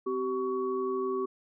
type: tone cluster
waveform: sine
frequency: 258.3 / 384.1 / 1122 Hz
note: C4 / G4 / C#6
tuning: -22 / -35 / +21 cents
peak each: -37 / -29 / -36 dBFS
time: 0.06-1.26 s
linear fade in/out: 10 ms
effects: none